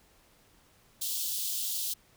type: high-pass noise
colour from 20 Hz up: white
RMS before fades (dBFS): -33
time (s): 1.01-1.94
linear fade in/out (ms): 10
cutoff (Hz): 3100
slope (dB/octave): 48
effects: pink hiss -63 dBFS RMS until 2.16 s